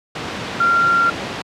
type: tone in noise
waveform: sine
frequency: 1381 Hz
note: F6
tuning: 20 cents flat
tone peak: -12 dBFS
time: 0.6-1.1 s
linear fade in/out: 5 ms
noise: pink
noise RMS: -24 dBFS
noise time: 0.15-1.42 s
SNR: +9 dB
effects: high-pass 150 Hz 12 dB/octave + low-pass 4000 Hz 12 dB/octave